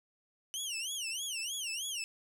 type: tone with vibrato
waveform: 20% pulse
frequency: 2971 Hz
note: F#7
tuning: 6 cents sharp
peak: -30 dBFS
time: 0.54-2.04 s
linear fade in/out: 0 ms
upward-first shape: sine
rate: 3.2 Hz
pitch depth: 220 cents each way
effects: none